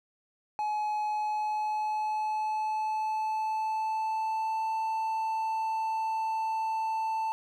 triangle tone with pitch glide, 847 to 885.5 Hz, G#5 to A5, +34 to +11 cents, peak -26 dBFS, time 0.59-7.32 s, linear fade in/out 0 ms, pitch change +77 cents, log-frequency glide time 1.03-4.73 s, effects none

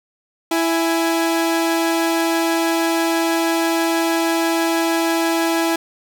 sawtooth tone pair together, 331 / 830.6 Hz, E4 / G#5, +7 / 0 cents, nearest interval octave + major third, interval 1593 cents, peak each -13 / -20 dBFS, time 0.51-5.76 s, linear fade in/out 5 ms, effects none

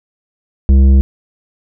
triangle tone with tanh clipping, 67.1 Hz, C2, 44 cents sharp, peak -6 dBFS, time 0.69-1.01 s, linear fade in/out 0 ms, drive 14 dB, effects none

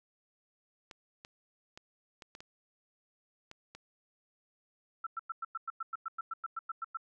clicks, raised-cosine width 0.2 ms, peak -30 dBFS, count 8, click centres 0.912 / 1.249 / 1.775 / 2.222 / 2.351 / 2.405 / 3.514 / 3.75 s
sine tone bursts, 1336 Hz, E6, 23 cents sharp, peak -34 dBFS, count 16, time 5.04-6.972 s, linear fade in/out 5 ms, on 27 ms, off 100 ms
effects none

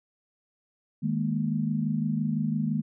sine chord, D# suspended fourth, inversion none, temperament just, 155.56 / 207.4 / 233.3 Hz, D#3 / G#3 / A#3, 0 / -2 / +2 cents, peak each -29 dBFS, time 1.02-2.82 s, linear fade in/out 20 ms, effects none

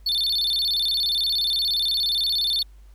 triangle tone with vibrato, 3963 Hz, B7, 5 cents sharp, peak -19 dBFS, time 0.06-2.63 s, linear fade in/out 5 ms, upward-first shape square, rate 17 Hz, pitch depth 180 cents each way, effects added 50 Hz sine -44 dBFS peak until 2.94 s + pink hiss -63 dBFS RMS until 2.94 s

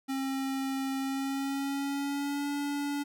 square tone with pitch glide, 268.7 to 286.3 Hz, C4 to D4, +46 to -44 cents, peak -31 dBFS, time 0.08-3.04 s, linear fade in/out 20 ms, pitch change +110 cents, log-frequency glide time 0.99-2.48 s, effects none

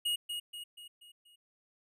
square tone with echo, 2878 Hz, F#7, 49 cents flat, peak -30 dBFS, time 0.05-0.16 s, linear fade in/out 10 ms, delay 240 ms, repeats 5, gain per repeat -6 dB, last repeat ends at 1.36 s, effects none

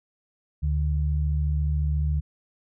sine tone pair together, 74.2 / 148.4 Hz, D2 / D3, +18 / +18 cents, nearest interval octave, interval 1200 cents, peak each -22 / -28 dBFS, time 0.62-2.21 s, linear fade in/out 20 ms, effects none

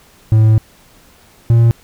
triangle tone pair in turn, 109.7 / 116.22 Hz, A2 / A#2, -5 / -5 cents, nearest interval minor second, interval 100 cents, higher second, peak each -4 dBFS, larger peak neither, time 0.32-0.58 / 1.5-1.71 s, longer first, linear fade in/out 0 ms, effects pink hiss -47 dBFS RMS until 1.83 s

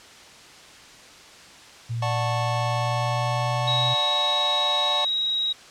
sine tone with pitch glide, 116.54 to 124.9 Hz, A#2 to B2, 0 to +20 cents, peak -25 dBFS, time 1.89-3.95 s, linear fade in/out 20 ms, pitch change +120 cents, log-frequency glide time 2.26-3.7 s
square chord, D major seventh, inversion none, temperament just, 587.3 / 734.2 / 881 / 1101.2 Hz, D5 / F#5 / A5 / C#6, 0 / -14 / +2 / -12 cents, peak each -31 dBFS, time 2.02-5.05 s, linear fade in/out 5 ms
sine tone, 3819 Hz, A#7, 41 cents sharp, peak -21 dBFS, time 3.67-5.53 s, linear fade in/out 10 ms
effects white hiss -46 dBFS RMS until 5.7 s + low-pass 6000 Hz 12 dB/octave

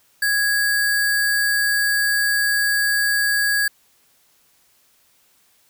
sine tone with sample-and-hold, 1661.2 Hz, G#6, in tune, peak -16 dBFS, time 0.22-3.68 s, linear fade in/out 5 ms, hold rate 6300 Hz, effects white hiss -59 dBFS RMS until 5.69 s

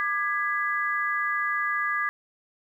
sine chord, G# diminished, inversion second, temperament just, 1196.1 / 1661.2 / 1993.5 Hz, D6 / G#6 / B6, +31 / 0 / +16 cents, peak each -28 / -27 / -31 dBFS, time 0-2.09 s, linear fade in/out 0 ms, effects 10-bit

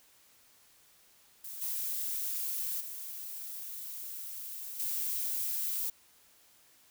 violet noise with level steps, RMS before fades -43 / -35 / -42 / -34 dBFS, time 1.44-5.9 s, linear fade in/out 5 ms, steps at 1.61 / 2.8 / 4.79 s, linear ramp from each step 10 ms, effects white hiss -63 dBFS RMS until 6.9 s

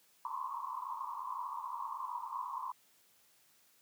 pink band-pass noise, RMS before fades -41 dBFS, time 0.25-2.72 s, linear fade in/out 2 ms, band 950 to 1100 Hz, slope 96 dB/octave, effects white hiss -68 dBFS RMS until 3.81 s + high-pass 100 Hz 12 dB/octave

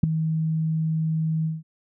sine tone with ADSR envelope, 159.3 Hz, D#3, 41 cents sharp, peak -8 dBFS, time 0.03-1.63 s, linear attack 8 ms, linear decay 4 ms, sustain -13 dB, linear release 180 ms, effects none

